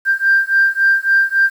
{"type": "beating tone pair", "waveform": "sine", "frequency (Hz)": [1581, 1584.6], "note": ["G6", "G6"], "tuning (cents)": [14, 18], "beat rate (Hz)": 3.6, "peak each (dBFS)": -13, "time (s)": [0.05, 1.5], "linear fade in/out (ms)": 50, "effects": ["tanh soft clip ceiling -4 dBFS", "7-bit"]}